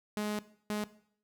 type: tone bursts at uneven times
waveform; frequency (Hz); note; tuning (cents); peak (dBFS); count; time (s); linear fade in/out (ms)
sawtooth; 210; G#3; +19; -28; 2; 0.17-0.39 / 0.7-0.84; 0
effects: noise-tail reverb RT60 0.6 s tail -17 dB re dry